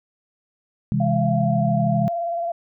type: chord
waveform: sine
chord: C augmented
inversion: none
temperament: just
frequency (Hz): 130.81 / 163.52 / 204.4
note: C3 / E3 / G#3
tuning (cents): 0 / -14 / -27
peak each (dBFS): -22 / -23 / -22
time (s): 0.92-2.08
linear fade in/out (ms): 0
type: tone with vibrato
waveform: sine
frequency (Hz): 684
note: F5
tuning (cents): -36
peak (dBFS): -22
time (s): 1-2.52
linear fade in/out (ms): 5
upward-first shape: sine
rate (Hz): 19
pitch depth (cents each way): 33
effects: none